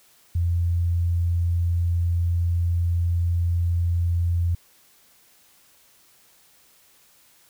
sine tone, 86 Hz, F2, 26 cents flat, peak -19 dBFS, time 0.35-4.55 s, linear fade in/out 5 ms, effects white hiss -57 dBFS RMS until 7.49 s

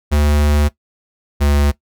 square tone pair in turn, 73.8 / 71.95 Hz, D2 / D2, +9 / -35 cents, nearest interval unison, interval 44 cents, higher first, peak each -12 dBFS, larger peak neither, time 0.11-0.69 / 1.4-1.72 s, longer first, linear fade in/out 20 ms, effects noise-tail reverb RT60 0.1 s tail -18 dB re dry

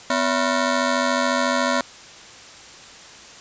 15% pulse ring-modulated tone, 410 Hz, G#4, 22 cents flat, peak -9 dBFS, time 0.1-1.81 s, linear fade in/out 2 ms, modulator 158 Hz, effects white hiss -42 dBFS RMS until 3.4 s + resampled to 16000 Hz

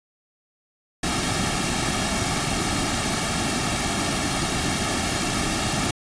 pink noise with comb filter, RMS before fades -24 dBFS, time 1.03-5.91 s, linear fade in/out 5 ms, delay 2 ms, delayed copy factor -0.65, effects resampled to 22050 Hz

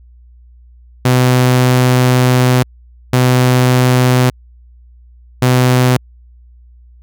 sawtooth tone bursts at uneven times, 126.3 Hz, B2, 39 cents sharp, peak -4 dBFS, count 3, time 1.05-2.63 / 3.13-4.3 / 5.42-5.97 s, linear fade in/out 5 ms, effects added 60 Hz sine -39 dBFS peak until 7.02 s

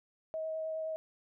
sine tone with vibrato, 636 Hz, D#5, 38 cents sharp, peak -34 dBFS, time 0.34-0.96 s, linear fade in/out 0 ms, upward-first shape triangle, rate 9.6 Hz, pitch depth 12 cents each way, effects none

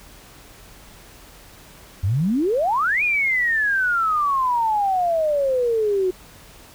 sine exponential two-way sweep, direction up then down, 86.4 to 2489 to 361.5 Hz, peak -17 dBFS, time 2.03-6.11 s, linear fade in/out 10 ms, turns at 3.03 s, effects added 43 Hz sine -52 dBFS peak until 6.74 s + pink hiss -46 dBFS RMS until 6.74 s

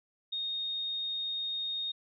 sine tone, 3706 Hz, A#7, 11 cents flat, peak -32 dBFS, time 0.32-1.92 s, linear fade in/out 10 ms, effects none

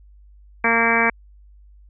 harmonic tone, 230.2 Hz, A#3, 22 cents flat, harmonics 1 / 2 / 3 / 4 / 5 / 6 / 7 / 8 / 9 / 10, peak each -25 / -25 / -26 / -24 / -25 / -30 / -22 / -25 / -25 / -21 dBFS, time 0.64-1.1 s, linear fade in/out 5 ms, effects added 50 Hz sine -45 dBFS peak until 1.89 s

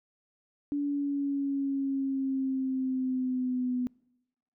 sine exponential sweep, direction down, 288.2 to 248.4 Hz, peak -27 dBFS, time 0.72-3.87 s, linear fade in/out 0 ms, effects noise-tail reverb RT60 0.9 s tail -26 dB re dry

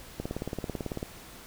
click train, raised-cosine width 2 ms, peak -19 dBFS, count 16, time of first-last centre 0.2-1.029 s, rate 18.1 Hz, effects pink hiss -48 dBFS RMS until 1.46 s

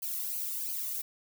violet noise with flanger, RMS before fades -35 dBFS, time 0.02-1.02 s, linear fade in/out 10 ms, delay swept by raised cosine 0.55 to 1.28 ms, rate 2.9 Hz, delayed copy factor -0.9, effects none

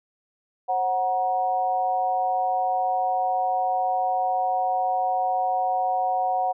sine tone with amplitude modulation, 740 Hz, F#5, in tune, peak -17 dBFS, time 0.68-6.53 s, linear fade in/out 20 ms, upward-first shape sine, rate 206 Hz, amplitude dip 80%, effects none

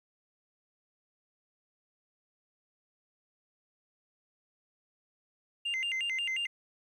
sine tone with vibrato, 2409 Hz, D7, 43 cents sharp, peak -28 dBFS, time 5.65-6.47 s, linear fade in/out 10 ms, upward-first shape square, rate 5.6 Hz, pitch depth 260 cents each way, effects tanh soft clip ceiling -29 dBFS + 11-bit

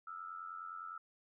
sine tone with amplitude modulation, 1318.5 Hz, E6, in tune, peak -40 dBFS, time 0.07-0.98 s, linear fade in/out 5 ms, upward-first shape sine, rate 89.8 Hz, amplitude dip 80%, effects none

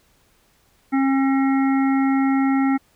harmonic tone, 270 Hz, C#4, 45 cents flat, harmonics 1 / 3 / 5 / 7 / 8, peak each -16 / -26 / -30 / -33 / -34 dBFS, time 0.92-2.78 s, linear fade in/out 20 ms, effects pink hiss -60 dBFS RMS until 2.95 s

